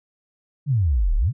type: exponential two-way sweep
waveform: sine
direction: down then up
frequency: 155.56 to 33.84 to 155.56 Hz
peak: -16 dBFS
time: 0.66-1.33 s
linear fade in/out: 50 ms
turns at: 1.16 s
effects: none